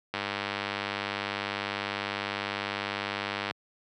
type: click train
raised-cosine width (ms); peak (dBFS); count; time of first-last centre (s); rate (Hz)
0.3; -14; 338; 0.14-3.51; 100
effects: high-pass 100 Hz 12 dB/octave